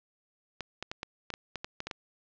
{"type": "clicks", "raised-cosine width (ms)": 0.2, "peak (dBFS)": -18, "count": 11, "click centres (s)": [0.607, 0.826, 0.915, 1.031, 1.303, 1.339, 1.557, 1.645, 1.804, 1.87, 1.912], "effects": ["low-pass 5000 Hz 12 dB/octave"]}